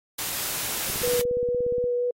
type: noise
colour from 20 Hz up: white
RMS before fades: -29 dBFS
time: 0.18-1.22 s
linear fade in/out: 10 ms
type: click train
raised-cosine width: 3 ms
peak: -25 dBFS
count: 17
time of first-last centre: 0.9-1.841 s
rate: 17 Hz
type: tone with vibrato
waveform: sine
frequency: 488.2 Hz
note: B4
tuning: 20 cents flat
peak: -22 dBFS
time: 1.03-2.11 s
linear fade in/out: 5 ms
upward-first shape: triangle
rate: 4.1 Hz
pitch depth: 9 cents each way
effects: AAC 48 kbps